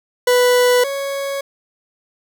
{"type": "tone pair in turn", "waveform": "40% pulse", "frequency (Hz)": [493.9, 554.4], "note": ["B4", "C#5"], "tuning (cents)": [0, 0], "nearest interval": "major second", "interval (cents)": 200, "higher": "second", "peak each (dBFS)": [-10, -20], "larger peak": "first", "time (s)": [[0.27, 0.84], [0.84, 1.41]], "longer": "neither", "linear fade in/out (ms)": 5, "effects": []}